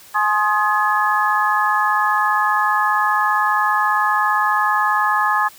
sine tone cluster, 843 / 1061 / 1246 / 1701 Hz, G#5 / C6 / D#6 / G#6, +26 / +24 / +2 / +41 cents, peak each -20 dBFS, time 0.14-5.49 s, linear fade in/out 20 ms, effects white hiss -44 dBFS RMS until 5.58 s

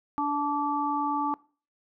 harmonic tone, 290.3 Hz, D4, 20 cents flat, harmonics 1 / 3 / 4, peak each -30 / -28 / -30 dBFS, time 0.18-1.34 s, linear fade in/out 0 ms, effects noise-tail reverb RT60 0.4 s tail -22 dB re dry

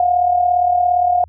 sine tone with amplitude modulation, 715 Hz, F5, 41 cents sharp, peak -9 dBFS, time 0-1.24 s, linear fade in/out 2 ms, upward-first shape sine, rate 37.4 Hz, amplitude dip 60%, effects added 81 Hz sine -40 dBFS peak until 1.28 s

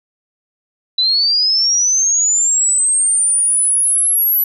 sine linear sweep, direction up, 3951 to 11880 Hz, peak -11 dBFS, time 0.98-4.44 s, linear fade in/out 5 ms, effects none

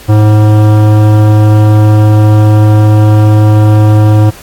sine tone with hard clipping, 106.4 Hz, G#2, 42 cents sharp, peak -4 dBFS, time 0.08-4.31 s, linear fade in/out 20 ms, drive 16 dB, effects pink hiss -32 dBFS RMS until 4.42 s + AAC 64 kbps

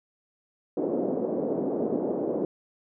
pink band-pass noise, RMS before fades -28 dBFS, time 0.77-2.45 s, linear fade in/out 2 ms, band 240 to 550 Hz, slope 24 dB/octave, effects none

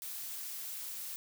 blue noise, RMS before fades -42 dBFS, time 0.02-1.16 s, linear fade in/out 0 ms, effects none

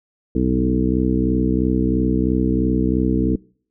harmonic tone with a mistuned harmonic, 63 Hz, B1, 35 cents sharp, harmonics 1 / 2 / 3 / 4 / 5 / 6 / 7, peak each -23 / -27 / -22 / -21 / -21 / -31 / -26 dBFS, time 0.35-3.36 s, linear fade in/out 5 ms, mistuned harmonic 2, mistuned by -21 cents, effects noise-tail reverb RT60 0.5 s tail -24 dB re dry

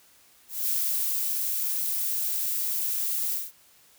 violet noise with ADSR envelope, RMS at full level -26 dBFS, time 0.48-3.52 s, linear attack 200 ms, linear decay 730 ms, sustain -2 dB, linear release 190 ms, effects white hiss -58 dBFS RMS until 3.98 s

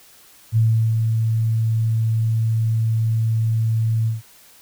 sine tone with ADSR envelope, 112.2 Hz, A2, 34 cents sharp, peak -12 dBFS, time 0.52-4.22 s, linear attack 46 ms, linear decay 370 ms, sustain -4 dB, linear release 150 ms, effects white hiss -49 dBFS RMS until 4.61 s

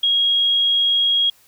sine tone, 3286 Hz, G#7, 19 cents flat, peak -14 dBFS, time 0.03-1.3 s, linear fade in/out 5 ms, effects white hiss -54 dBFS RMS until 1.47 s

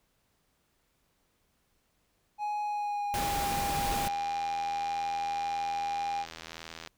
triangle tone with pitch glide, 835 to 805.2 Hz, G#5 to G5, +9 to +46 cents, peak -28 dBFS, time 2.38-6.26 s, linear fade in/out 50 ms, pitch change -63 cents, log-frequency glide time 2.63-3.45 s
pink noise, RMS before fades -34 dBFS, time 3.14-4.08 s, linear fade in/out 0 ms
click train, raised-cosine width 0.2 ms, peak -24 dBFS, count 250, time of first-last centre 3.83-6.874 s, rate 81.8 Hz
effects pink hiss -73 dBFS RMS until 6.97 s

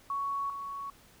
sine tone pair in turn, 1115 / 1115 Hz, C#6 / C#6, +10 / +10 cents, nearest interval unison, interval 0 cents, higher neither, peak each -30 / -36 dBFS, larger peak first, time 0.1-0.5 / 0.5-0.9 s, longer neither, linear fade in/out 2 ms, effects pink hiss -59 dBFS RMS until 1.2 s

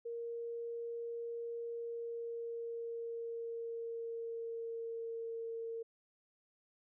sine tone with pitch glide, 467.2 to 457.1 Hz, A#4 to A#4, +4 to -34 cents, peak -39 dBFS, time 0.05-5.83 s, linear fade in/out 10 ms, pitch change -38 cents, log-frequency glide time 1.67-5.52 s, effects none

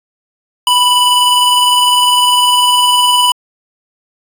square tone pair together, 985.4 / 2976 Hz, B5 / F#7, -4 / +9 cents, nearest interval octave + perfect fifth, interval 1913 cents, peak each -11 dBFS, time 0.67-3.32 s, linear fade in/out 2 ms, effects resampled to 32000 Hz

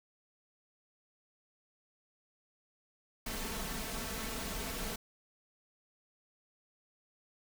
pink noise with comb filter, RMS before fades -39 dBFS, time 3.26-4.96 s, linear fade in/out 5 ms, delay 4.5 ms, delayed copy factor +0.7, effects none

